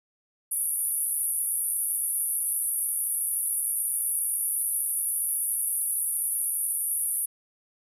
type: band-pass noise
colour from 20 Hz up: pink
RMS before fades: -28 dBFS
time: 0.51-7.26 s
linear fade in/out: 10 ms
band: 9600 to 12000 Hz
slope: 96 dB/octave
effects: none